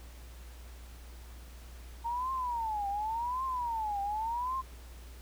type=tone with vibrato; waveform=sine; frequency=917 Hz; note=A#5; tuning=29 cents flat; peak=-31 dBFS; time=2.04-4.62 s; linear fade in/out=20 ms; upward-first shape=triangle; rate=0.89 Hz; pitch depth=260 cents each way; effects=added 60 Hz sine -46 dBFS peak until 5.21 s + pink hiss -56 dBFS RMS until 5.21 s